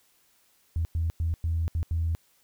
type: tone bursts at uneven times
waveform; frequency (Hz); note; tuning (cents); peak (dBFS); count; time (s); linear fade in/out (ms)
sine; 82.41; E2; 0; -23; 6; 0.76-0.85 / 0.95-1.1 / 1.2-1.34 / 1.44-1.68 / 1.75-1.83 / 1.91-2.15; 0
effects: tanh soft clip ceiling -19 dBFS + white hiss -65 dBFS RMS until 2.43 s